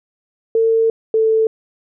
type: tone pair in turn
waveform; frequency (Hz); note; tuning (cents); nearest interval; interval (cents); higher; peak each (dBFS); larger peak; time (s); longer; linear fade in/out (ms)
sine; 451 / 442.7; A4 / A4; +43 / +11; unison; 32; first; -11; neither; 0.55-0.9 / 1.14-1.47; first; 2
effects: none